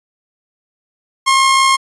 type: tone with amplitude modulation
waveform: sawtooth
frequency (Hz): 1072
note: C6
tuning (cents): +42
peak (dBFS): -4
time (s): 1.26-1.77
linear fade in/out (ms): 20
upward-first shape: sine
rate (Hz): 65.1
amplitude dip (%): 30
effects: resampled to 24000 Hz